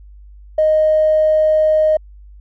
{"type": "tone with tanh clipping", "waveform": "triangle", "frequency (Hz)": 621, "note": "D#5", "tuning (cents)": -3, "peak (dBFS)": -10, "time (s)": [0.58, 1.97], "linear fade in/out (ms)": 5, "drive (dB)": 4, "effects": ["added 50 Hz sine -37 dBFS peak until 2.4 s"]}